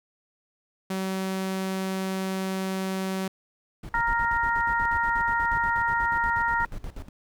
sawtooth tone, 190 Hz, F#3, 46 cents sharp, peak -23 dBFS, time 0.9-3.28 s, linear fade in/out 5 ms
brown noise with tremolo, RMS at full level -35 dBFS, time 3.83-7.09 s, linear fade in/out 5 ms, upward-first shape square, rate 8.3 Hz, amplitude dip 80%
harmonic tone, 466.2 Hz, A#4, in tune, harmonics 2 / 3 / 4, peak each -25 / -27 / -28 dBFS, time 3.94-6.65 s, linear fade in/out 2 ms
effects none

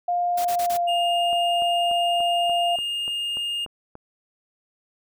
sine tone with pitch glide, 705 to 695.3 Hz, F5 to F5, +16 to -8 cents, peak -20 dBFS, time 0.08-2.76 s, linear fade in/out 5 ms, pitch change -24 cents, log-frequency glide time 0.44-0.83 s
white noise bursts, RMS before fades -33 dBFS, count 4, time 0.37-0.775 s, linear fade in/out 10 ms, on 81 ms, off 27 ms
triangle tone, 2830 Hz, F7, 22 cents sharp, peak -23 dBFS, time 0.87-3.66 s, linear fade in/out 20 ms
click train, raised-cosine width 1 ms, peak -26 dBFS, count 10, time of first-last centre 1.33-3.954 s, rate 3.43 Hz
effects none

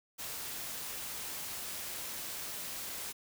white noise, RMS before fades -41 dBFS, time 0.18-3.13 s, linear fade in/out 20 ms, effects none

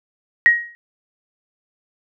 sine tone with exponential decay, 1889 Hz, A#6, 22 cents sharp, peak -5 dBFS, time 0.46-0.75 s, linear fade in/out 0 ms, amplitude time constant 62 ms, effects none

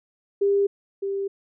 sine tone pair in turn, 400 / 394.3 Hz, G4 / G4, +35 / +10 cents, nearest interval unison, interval 25 cents, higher first, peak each -17 / -24 dBFS, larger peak first, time 0.41-0.67 / 1.02-1.28 s, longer neither, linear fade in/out 10 ms, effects none

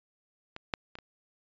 clicks, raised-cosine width 0.3 ms, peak -24 / -13 / -26 / -29 dBFS, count 4, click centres 0.564 / 0.738 / 0.954 / 0.987 s, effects resampled to 16000 Hz

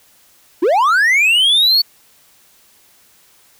triangle linear sweep, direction up, 297 to 4486 Hz, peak -8 dBFS, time 0.62-1.82 s, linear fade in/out 10 ms, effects white hiss -51 dBFS RMS until 3.59 s

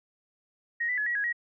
sine tone with pitch steps, 1877 / 1984 / 1701 / 1917 / 1661 / 1901 Hz, A#6 / B6 / G#6 / A#6 / G#6 / A#6, +11 / +7 / +41 / +48 / 0 / +33 cents, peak -26 dBFS, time 0.8-1.328 s, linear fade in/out 10 ms, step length 88 ms, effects none

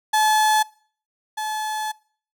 35% pulse tone pair in turn, 861 / 861 Hz, A5 / A5, -38 / -38 cents, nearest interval unison, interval 0 cents, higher neither, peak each -14 / -23 dBFS, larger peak first, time 0.13-0.63 / 1.37-1.92 s, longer second, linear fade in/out 10 ms, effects noise-tail reverb RT60 0.5 s tail -24 dB re dry

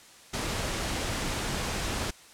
pink noise, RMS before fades -31 dBFS, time 0.33-2.11 s, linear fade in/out 10 ms, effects white hiss -52 dBFS RMS until 2.33 s + low-pass 9000 Hz 12 dB/octave

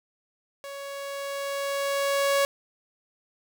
sawtooth tone with level ramp, 558 Hz, C#5, 11 cents sharp, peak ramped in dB -33 to -16 dBFS, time 0.64-2.45 s, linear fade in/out 0 ms, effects none

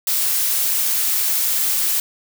blue noise, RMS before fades -19 dBFS, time 0.07-2 s, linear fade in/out 2 ms, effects none

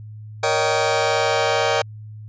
sawtooth chord, Eb dominant seventh, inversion second, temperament just, 466.7 / 560 / 622.3 / 777.8 Hz, Bb4 / Db5 / Eb5 / G5, +2 / +18 / 0 / -14 cents, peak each -19 dBFS, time 0.43-1.82 s, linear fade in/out 5 ms, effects added 107 Hz sine -34 dBFS peak until 2.28 s + resampled to 16000 Hz

